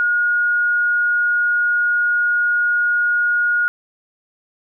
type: tone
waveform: sine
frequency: 1438 Hz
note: F#6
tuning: 50 cents flat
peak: -14 dBFS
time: 0-3.68 s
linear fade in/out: 0 ms
effects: none